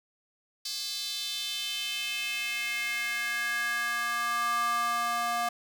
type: tone with high-pass filter sweep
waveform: square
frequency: 236.6 Hz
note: A#3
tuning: 26 cents sharp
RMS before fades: -31 dBFS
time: 0.65-5.49 s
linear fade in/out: 5 ms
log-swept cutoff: 4500 to 870 Hz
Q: 3.7
effects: none